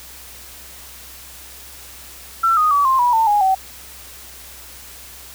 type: tone with pitch steps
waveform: sine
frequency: 1344 / 1239.6 / 1143.3 / 1054.5 / 972.6 / 897 / 827.3 / 763.1 Hz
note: E6 / D#6 / D6 / C6 / B5 / A5 / G#5 / G5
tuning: +33 / -7 / -47 / +13 / -27 / +33 / -7 / -47 cents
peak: -12 dBFS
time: 2.43-3.55 s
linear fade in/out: 10 ms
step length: 140 ms
effects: added 64 Hz sine -46 dBFS peak until 5.34 s + white hiss -39 dBFS RMS until 5.34 s